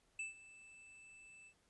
square tone with ADSR envelope, 2637 Hz, E7, in tune, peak -40 dBFS, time 0.19-1.54 s, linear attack 4 ms, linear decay 140 ms, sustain -18 dB, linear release 73 ms, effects pink hiss -75 dBFS RMS until 1.69 s + resampled to 24000 Hz

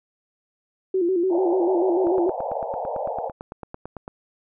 sine tone with vibrato, 360.1 Hz, F#4, 47 cents flat, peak -18 dBFS, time 0.94-2.3 s, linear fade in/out 5 ms, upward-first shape square, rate 6.8 Hz, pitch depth 82 cents each way
pink band-pass noise, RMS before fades -28 dBFS, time 1.29-3.32 s, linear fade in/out 50 ms, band 480 to 890 Hz, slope 96 dB/octave
click train, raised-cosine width 1 ms, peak -20 dBFS, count 19, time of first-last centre 2.07-4.079 s, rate 8.96 Hz
effects none

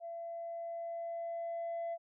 sine tone with level ramp, 675 Hz, E5, 41 cents sharp, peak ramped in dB -40 to -33 dBFS, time 0-1.98 s, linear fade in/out 50 ms, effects tanh soft clip ceiling -34 dBFS

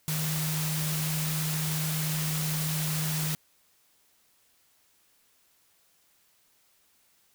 sine tone in noise, 155.56 Hz, D#3, in tune, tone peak -29 dBFS, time 0.08-3.35 s, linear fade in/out 0 ms, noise white, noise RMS -33 dBFS, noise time 0.08-3.35 s, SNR +1 dB, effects white hiss -66 dBFS RMS until 7.34 s

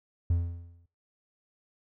triangle tone with exponential decay, 85.7 Hz, F2, 32 cents flat, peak -18 dBFS, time 0.3-0.86 s, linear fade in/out 5 ms, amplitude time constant 120 ms, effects noise-tail reverb RT60 0.4 s tail -26 dB re dry + tanh soft clip ceiling -15 dBFS

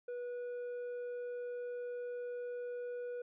sine tone with tanh clipping, 487.6 Hz, B4, 22 cents flat, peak -40 dBFS, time 0.08-3.22 s, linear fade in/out 5 ms, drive 5 dB, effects none

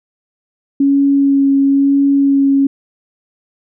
sine tone with vibrato, 277.2 Hz, C#4, in tune, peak -8 dBFS, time 0.8-2.67 s, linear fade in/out 5 ms, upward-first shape sine, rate 1 Hz, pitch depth 12 cents each way, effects none

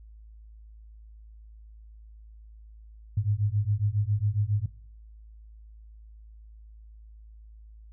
sine beating tone pair, 100.4 / 107.7 Hz, G2 / A2, +42 / -37 cents, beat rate 7.3 Hz, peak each -26 dBFS, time 3.17-4.66 s, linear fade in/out 5 ms, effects noise-tail reverb RT60 0.6 s tail -21 dB re dry + added 54 Hz sine -46 dBFS peak until 7.92 s

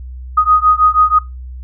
sine beating tone pair, 1244.5 / 1250.7 Hz, D#6 / D#6, 0 / +9 cents, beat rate 6.2 Hz, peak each -11 dBFS, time 0.37-1.19 s, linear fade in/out 10 ms, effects noise-tail reverb RT60 0.2 s tail -18 dB re dry + added 63 Hz sine -26 dBFS peak until 1.63 s

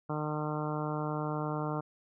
harmonic tone, 151.6 Hz, D#3, 45 cents flat, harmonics 1 / 2 / 3 / 4 / 5 / 6 / 7 / 8 / 9, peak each -35 / -38 / -40 / -41 / -42 / -43 / -43 / -44 / -45 dBFS, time 0.09-1.81 s, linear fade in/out 10 ms, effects none

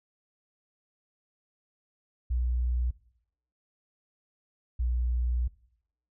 sine tone pair in turn, 61 / 60.54 Hz, B1 / B1, -21 / -34 cents, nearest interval unison, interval 13 cents, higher first, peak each -25 dBFS, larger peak neither, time 2.3-2.91 / 4.79-5.48 s, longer second, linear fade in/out 10 ms, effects noise-tail reverb RT60 0.7 s tail -19 dB re dry

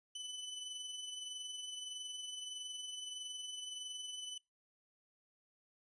sawtooth tone with amplitude modulation, 3002 Hz, F#7, 24 cents sharp, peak -38 dBFS, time 0.15-4.38 s, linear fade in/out 5 ms, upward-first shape sine, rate 21.6 Hz, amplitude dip 40%, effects noise-tail reverb RT60 0.2 s tail -22 dB re dry + resampled to 22050 Hz

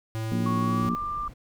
square tone, 111.1 Hz, A2, 17 cents sharp, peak -29 dBFS, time 0.15-0.89 s, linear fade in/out 0 ms
harmonic tone, 58.6 Hz, A#1, 10 cents sharp, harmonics 3 / 4 / 5 / 6 / 7, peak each -29 / -27 / -36 / -41 / -43 dBFS, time 0.32-0.95 s, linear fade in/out 0 ms
sine tone with pitch glide, 1108.7 to 1188.3 Hz, C#6 to D6, 0 to +20 cents, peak -28 dBFS, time 0.46-1.28 s, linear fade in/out 2 ms, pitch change +120 cents, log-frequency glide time 0.6-0.96 s
brown noise, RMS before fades -42 dBFS, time 0.8-1.34 s, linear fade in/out 10 ms
effects none

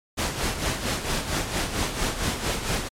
pink noise with tremolo, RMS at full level -24 dBFS, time 0.17-2.89 s, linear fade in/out 20 ms, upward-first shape sine, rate 4.4 Hz, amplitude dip 60%, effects low-pass 10000 Hz 12 dB/octave + MP3 96 kbps

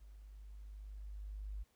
sine tone with level ramp, 50.9 Hz, G#1, 34 cents flat, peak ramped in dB -53 to -40 dBFS, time 0-1.64 s, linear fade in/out 20 ms, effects pink hiss -75 dBFS RMS until 1.75 s

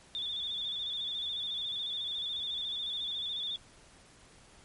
sine tone with vibrato, 3520 Hz, A7, in tune, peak -33 dBFS, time 0.15-3.56 s, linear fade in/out 0 ms, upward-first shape square, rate 14 Hz, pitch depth 45 cents each way, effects pink hiss -58 dBFS RMS until 4.64 s + MP3 48 kbps

